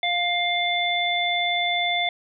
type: harmonic tone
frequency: 702 Hz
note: F5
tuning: 9 cents sharp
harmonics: 1 / 3 / 5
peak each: -25 / -25 / -25 dBFS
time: 0.03-2.09 s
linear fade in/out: 2 ms
effects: none